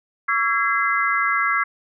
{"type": "tone cluster", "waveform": "sine", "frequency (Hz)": [1132, 1346, 1649, 2053], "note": ["C#6", "E6", "G#6", "C7"], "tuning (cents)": [36, 36, -13, -33], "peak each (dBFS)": -23, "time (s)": [0.28, 1.64], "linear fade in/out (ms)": 10, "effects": []}